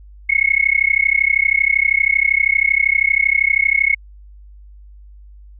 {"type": "tone with amplitude modulation", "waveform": "sine", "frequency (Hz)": 2186, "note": "C#7", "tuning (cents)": -25, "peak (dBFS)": -8, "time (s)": [0.29, 3.95], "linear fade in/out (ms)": 10, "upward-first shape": "sine", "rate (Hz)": 32.7, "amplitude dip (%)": 100, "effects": ["added 50 Hz sine -38 dBFS peak until 5.59 s"]}